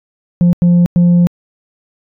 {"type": "tone bursts at uneven times", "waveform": "sine", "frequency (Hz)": 174.61, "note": "F3", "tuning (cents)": 0, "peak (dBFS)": -3, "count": 3, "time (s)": [[0.41, 0.53], [0.62, 0.86], [0.96, 1.27]], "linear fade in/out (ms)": 0, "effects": ["tanh soft clip ceiling -5 dBFS"]}